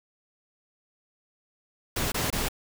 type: noise bursts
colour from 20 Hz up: pink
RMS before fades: -28 dBFS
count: 3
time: 1.96-2.486 s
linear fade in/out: 5 ms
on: 160 ms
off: 23 ms
effects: none